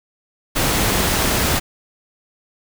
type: noise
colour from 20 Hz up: pink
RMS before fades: -18 dBFS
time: 0.55-1.6 s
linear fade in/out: 20 ms
effects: none